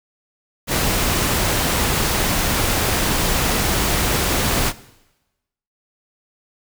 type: noise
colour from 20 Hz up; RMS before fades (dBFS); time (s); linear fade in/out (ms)
pink; -19; 0.67-4.73; 50
effects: noise-tail reverb RT60 1.0 s tail -19 dB re dry